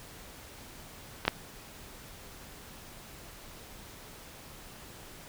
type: clicks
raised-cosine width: 0.3 ms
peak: -16 / -6 dBFS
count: 2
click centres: 1.252 / 1.28 s
effects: pink hiss -49 dBFS RMS until 5.28 s